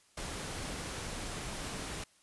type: noise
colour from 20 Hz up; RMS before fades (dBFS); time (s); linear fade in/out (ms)
pink; -40; 0.17-2.04; 5
effects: white hiss -66 dBFS RMS until 2.22 s + resampled to 24000 Hz